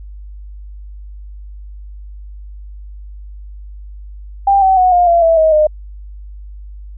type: tone with pitch steps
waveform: sine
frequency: 792 / 763.3 / 735.6 / 708.9 / 683.1 / 658.3 / 634.4 / 611.4 Hz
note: G5 / G5 / F#5 / F5 / F5 / E5 / D#5 / D#5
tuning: +18 / -46 / -10 / +26 / -38 / -3 / +33 / -30 cents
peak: -7 dBFS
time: 4.47-5.67 s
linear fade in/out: 5 ms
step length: 150 ms
effects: added 50 Hz sine -29 dBFS peak until 6.97 s